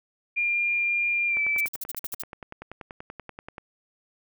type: tone with pitch glide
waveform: sine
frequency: 2401 to 2318 Hz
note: D7 to D7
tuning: +38 to -23 cents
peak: -22 dBFS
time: 0.36-1.67 s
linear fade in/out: 20 ms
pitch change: -61 cents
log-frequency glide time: 1.27-1.4 s
type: click train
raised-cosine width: 0.5 ms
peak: -23 dBFS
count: 24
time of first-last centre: 1.37-3.582 s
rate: 10.4 Hz
type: noise bursts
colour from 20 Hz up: violet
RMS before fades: -32 dBFS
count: 9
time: 1.58-2.224 s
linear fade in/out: 5 ms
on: 28 ms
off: 49 ms
effects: none